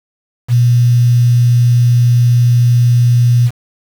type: tone with quantisation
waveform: sine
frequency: 120.9 Hz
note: B2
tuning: 36 cents flat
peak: -6 dBFS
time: 0.48-3.51 s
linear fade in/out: 50 ms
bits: 5
effects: none